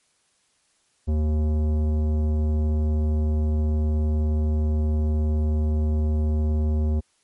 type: tone with tanh clipping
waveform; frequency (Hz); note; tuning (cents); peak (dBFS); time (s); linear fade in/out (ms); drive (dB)
triangle; 76.6; D#2; -27; -21; 1.07-7.01; 20; 18
effects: white hiss -66 dBFS RMS until 7.23 s + MP3 48 kbps